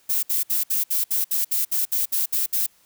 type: noise bursts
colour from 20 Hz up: violet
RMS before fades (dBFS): -22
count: 13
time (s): 0.09-2.666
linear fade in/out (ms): 10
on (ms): 140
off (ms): 63
effects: white hiss -59 dBFS RMS until 2.85 s